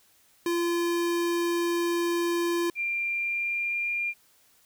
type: tone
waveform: square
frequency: 343.2 Hz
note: F4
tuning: 30 cents flat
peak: -25 dBFS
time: 0.46-2.7 s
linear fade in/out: 2 ms
type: tone with pitch glide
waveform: sine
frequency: 2381 to 2399 Hz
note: D7 to D7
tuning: +23 to +36 cents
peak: -26 dBFS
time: 2.75-4.14 s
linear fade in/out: 50 ms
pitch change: +13 cents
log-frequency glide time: 3.09-3.83 s
effects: white hiss -62 dBFS RMS until 4.65 s